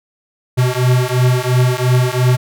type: beating tone pair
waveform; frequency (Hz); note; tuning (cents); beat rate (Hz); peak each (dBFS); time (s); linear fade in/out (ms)
square; 124.3 / 127.2; B2 / C3; +12 / -48; 2.9; -15; 0.57-2.37; 20
effects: none